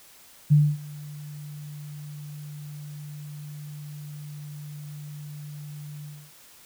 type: tone with ADSR envelope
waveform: sine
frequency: 148.2 Hz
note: D3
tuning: 16 cents sharp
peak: -12 dBFS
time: 0.5-6.32 s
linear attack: 22 ms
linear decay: 250 ms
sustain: -24 dB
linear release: 270 ms
effects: white hiss -52 dBFS RMS until 6.65 s